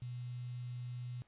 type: tone with quantisation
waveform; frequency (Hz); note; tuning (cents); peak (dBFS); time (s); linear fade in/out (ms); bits
sine; 122.8; B2; -9; -40; 0.02-1.22; 0; 10
effects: pink hiss -72 dBFS RMS until 1.27 s + resampled to 8000 Hz